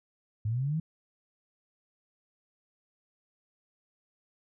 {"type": "linear sweep", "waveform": "sine", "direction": "up", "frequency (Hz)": [102.3, 164.81], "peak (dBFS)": -27, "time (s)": [0.45, 0.8], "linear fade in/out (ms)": 5, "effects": []}